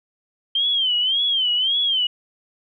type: tone with vibrato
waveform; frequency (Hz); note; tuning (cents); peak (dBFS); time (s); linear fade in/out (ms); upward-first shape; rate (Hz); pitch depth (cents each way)
sine; 3135; G7; -1; -17; 0.55-2.07; 5; sine; 1.8; 130
effects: none